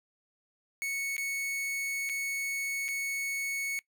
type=tone with dropouts; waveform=45% pulse; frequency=2213 Hz; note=C#7; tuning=3 cents flat; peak=-31 dBFS; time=0.82-3.79 s; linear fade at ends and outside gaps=0 ms; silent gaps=1.166-1.18 / 2.091-2.096 / 2.882-2.887 s; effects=noise-tail reverb RT60 0.1 s tail -21 dB re dry